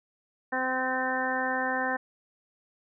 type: harmonic tone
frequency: 258.1 Hz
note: C4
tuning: 23 cents flat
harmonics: 1 / 2 / 3 / 4 / 5 / 6 / 7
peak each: -35 / -34 / -32 / -35 / -42 / -33 / -32 dBFS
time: 0.52-1.97 s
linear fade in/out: 10 ms
effects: none